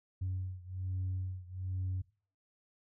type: beating tone pair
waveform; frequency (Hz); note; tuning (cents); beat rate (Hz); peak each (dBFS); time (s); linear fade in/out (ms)
sine; 92.5 / 93.7; F#2 / F#2; 0 / +22; 1.2; -36 / -38; 0.21-2.02; 10
effects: noise-tail reverb RT60 0.4 s tail -21 dB re dry + tanh soft clip ceiling -30 dBFS